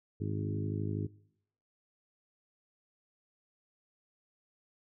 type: harmonic tone with a mistuned harmonic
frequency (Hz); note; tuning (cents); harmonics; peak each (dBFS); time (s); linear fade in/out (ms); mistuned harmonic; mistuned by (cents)
51.91; G#1; 0; 2 / 3 / 4 / 5 / 6 / 7 / 8; -35 / -39 / -42 / -43 / -42 / -46 / -45; 0.2-1.07; 10; 2; -25
effects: noise-tail reverb RT60 0.7 s tail -21 dB re dry